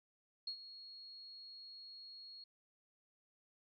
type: tone with ADSR envelope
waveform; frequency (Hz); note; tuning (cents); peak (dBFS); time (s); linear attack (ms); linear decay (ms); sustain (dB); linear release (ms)
sine; 4307; C8; +49; -38; 0.47-2.44; 5; 84; -13; 4
effects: none